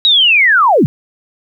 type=linear sweep; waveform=sine; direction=down; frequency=3882 to 100 Hz; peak=-6 dBFS; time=0.05-0.86 s; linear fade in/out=0 ms; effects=8-bit